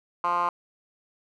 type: tone with band-pass filter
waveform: 10% pulse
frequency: 174.61 Hz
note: F3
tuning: in tune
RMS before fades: -25 dBFS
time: 0.24-0.49 s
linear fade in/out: 2 ms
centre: 1100 Hz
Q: 5.3
effects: none